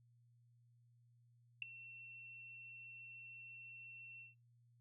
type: tone with ADSR envelope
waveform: sine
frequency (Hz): 2707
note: E7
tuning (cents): +45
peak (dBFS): -33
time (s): 1.62-4.35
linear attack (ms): 3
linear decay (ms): 4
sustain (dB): -20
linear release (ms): 140
effects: noise-tail reverb RT60 0.2 s tail -21 dB re dry + added 119 Hz sine -68 dBFS peak until 4.8 s